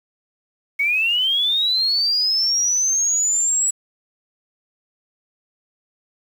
sine linear sweep, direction up, 2200 to 7840 Hz, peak -16 dBFS, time 0.79-3.71 s, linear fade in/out 10 ms, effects 7-bit

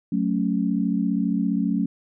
sine chord, F# minor, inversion none, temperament equal, 185 / 220 / 277.2 Hz, F#3 / A3 / C#4, 0 / 0 / 0 cents, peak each -24 / -24 / -25 dBFS, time 0.12-1.86 s, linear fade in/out 5 ms, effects none

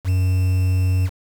triangle tone with quantisation, 92.5 Hz, F#2, in tune, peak -13 dBFS, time 0.04-1.1 s, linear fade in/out 50 ms, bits 6, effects none

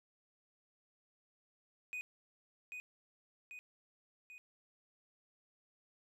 triangle tone with echo, 2489 Hz, D#7, in tune, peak -38 dBFS, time 1.93-2.01 s, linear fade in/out 0 ms, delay 790 ms, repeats 3, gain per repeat -4 dB, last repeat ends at 4.38 s, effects none

